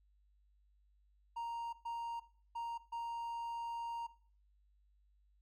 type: tone bursts at uneven times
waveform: triangle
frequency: 932.3 Hz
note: A#5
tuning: in tune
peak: -37 dBFS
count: 4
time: 1.36-1.73 / 1.85-2.2 / 2.55-2.78 / 2.92-4.07 s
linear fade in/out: 10 ms
effects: noise-tail reverb RT60 0.5 s tail -18 dB re dry + added 50 Hz sine -68 dBFS peak until 5.41 s